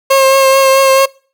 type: tone with vibrato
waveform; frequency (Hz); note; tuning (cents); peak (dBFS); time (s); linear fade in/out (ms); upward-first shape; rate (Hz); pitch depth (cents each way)
30% pulse; 537; C5; +45; -3; 0.1-1.06; 10; triangle; 4.6; 23
effects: noise-tail reverb RT60 0.4 s tail -24 dB re dry